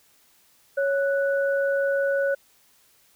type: tone pair together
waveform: sine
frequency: 554.4 / 1480.1 Hz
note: C#5 / F#6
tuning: 0 / 0 cents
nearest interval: octave + perfect fourth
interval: 1700 cents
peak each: -21 / -28 dBFS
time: 0.77-2.35 s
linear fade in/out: 10 ms
effects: white hiss -60 dBFS RMS until 3.15 s